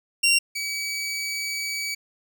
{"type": "tone pair in turn", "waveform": "20% pulse", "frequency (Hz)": [2760, 2281], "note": ["F7", "C#7"], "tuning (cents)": [-21, 49], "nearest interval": "minor third", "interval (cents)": 330, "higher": "first", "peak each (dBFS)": [-12, -22], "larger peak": "first", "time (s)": [[0.23, 0.39], [0.55, 1.95]], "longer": "second", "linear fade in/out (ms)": 10, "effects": []}